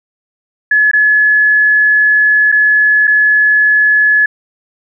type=tone with dropouts; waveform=sine; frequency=1706 Hz; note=G#6; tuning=46 cents sharp; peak=-6 dBFS; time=0.71-4.26 s; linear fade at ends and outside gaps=5 ms; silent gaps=0.914-0.933 / 2.518-2.523 / 3.072-3.076 s; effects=none